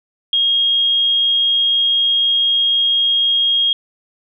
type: tone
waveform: sine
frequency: 3258 Hz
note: G#7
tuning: 34 cents flat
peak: -12 dBFS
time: 0.33-3.73 s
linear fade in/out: 2 ms
effects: none